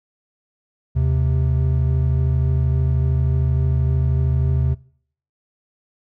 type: tone pair together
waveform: triangle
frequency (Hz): 77.78 / 130.81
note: D#2 / C3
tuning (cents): 0 / 0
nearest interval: major sixth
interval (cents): 900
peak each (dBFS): -16 / -16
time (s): 0.95-4.75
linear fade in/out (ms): 20
effects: noise-tail reverb RT60 0.6 s tail -23 dB re dry